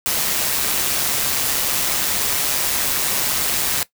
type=noise with amplitude modulation; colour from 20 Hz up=white; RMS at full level=-18 dBFS; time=0.06-3.83 s; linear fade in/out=0 ms; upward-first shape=sine; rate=140 Hz; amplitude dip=50%; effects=noise-tail reverb RT60 0.1 s tail -17 dB re dry